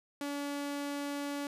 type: tone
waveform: sawtooth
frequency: 285.7 Hz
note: D4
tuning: 48 cents flat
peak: -31 dBFS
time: 0.21-1.47 s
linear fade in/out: 2 ms
effects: resampled to 32000 Hz